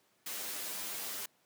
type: noise with comb filter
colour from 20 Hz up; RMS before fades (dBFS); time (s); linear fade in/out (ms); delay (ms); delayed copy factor
white; -40; 0.26-1.26; 5; 10; +0.75
effects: pink hiss -71 dBFS RMS until 1.45 s + high-pass 200 Hz 12 dB/octave